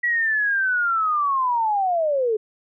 sine linear sweep, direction down, 1942 to 416.2 Hz, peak -18 dBFS, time 0.03-2.37 s, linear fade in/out 10 ms, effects none

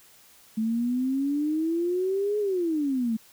sine exponential two-way sweep, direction up then down, 217.1 to 423.8 to 217.1 Hz, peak -23 dBFS, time 0.57-3.17 s, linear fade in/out 10 ms, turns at 2.39 s, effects white hiss -55 dBFS RMS until 3.32 s

